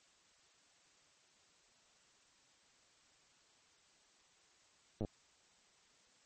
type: slowing click train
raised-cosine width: 2 ms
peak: -26 dBFS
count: 5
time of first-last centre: 5.01-5.049 s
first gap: 9 ms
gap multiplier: 1.05
effects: white hiss -69 dBFS RMS until 6.25 s + MP3 32 kbps